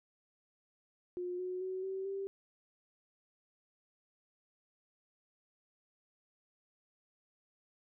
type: tone with pitch steps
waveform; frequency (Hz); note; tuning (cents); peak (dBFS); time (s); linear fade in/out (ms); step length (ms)
sine; 357.8 / 366 / 374.3 / 382.8 / 391.5; F4 / F#4 / F#4 / G4 / G4; +42 / -19 / +20 / -41 / -2; -36; 1.17-2.27; 0; 220
effects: none